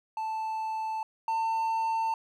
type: tone pair in turn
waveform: triangle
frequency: 880 / 898 Hz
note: A5 / A5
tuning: 0 / +35 cents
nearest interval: unison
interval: 35 cents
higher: second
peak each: -28 / -24 dBFS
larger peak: second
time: 0.17-1.03 / 1.28-2.14 s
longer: neither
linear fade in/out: 2 ms
effects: none